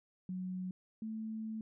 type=tone pair in turn; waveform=sine; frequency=184.4 / 219.9 Hz; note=F#3 / A3; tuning=-6 / -1 cents; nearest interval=minor third; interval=305 cents; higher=second; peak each=-37 / -38 dBFS; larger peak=first; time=0.29-0.71 / 1.02-1.61 s; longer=second; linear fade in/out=2 ms; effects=none